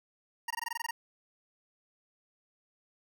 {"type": "tone bursts", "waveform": "25% pulse", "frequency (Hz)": 932.3, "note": "A#5", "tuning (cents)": 0, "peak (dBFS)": -29, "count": 10, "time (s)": [0.48, 0.91], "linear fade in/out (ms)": 5, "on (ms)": 25, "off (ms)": 20, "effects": []}